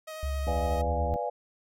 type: tone with vibrato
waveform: sawtooth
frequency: 628 Hz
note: D#5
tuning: 16 cents sharp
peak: -34 dBFS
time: 0.07-0.82 s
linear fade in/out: 10 ms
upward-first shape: square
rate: 11 Hz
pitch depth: 9 cents each way
type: tone with pitch glide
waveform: sine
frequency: 69.3 to 74.27 Hz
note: C#2 to D2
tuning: 0 to +20 cents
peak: -28 dBFS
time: 0.23-1.14 s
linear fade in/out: 0 ms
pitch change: +120 cents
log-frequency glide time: 0.67-0.98 s
type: click train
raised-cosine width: 3 ms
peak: -26 dBFS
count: 58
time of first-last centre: 0.47-1.159 s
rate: 82.7 Hz
type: chord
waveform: sine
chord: B diminished seventh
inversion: none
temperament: equal with one note detuned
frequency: 493.9 / 587.3 / 696.4 / 830.6 Hz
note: B4 / D5 / F5 / Ab5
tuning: 0 / 0 / -5 / 0 cents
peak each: -34 dBFS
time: 0.47-1.3 s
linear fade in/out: 10 ms
effects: none